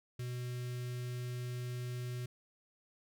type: tone with notch filter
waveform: square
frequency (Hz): 123.6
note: B2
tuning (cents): +2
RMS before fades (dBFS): -40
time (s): 0.19-2.26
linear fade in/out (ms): 5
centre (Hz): 830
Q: 0.67
effects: none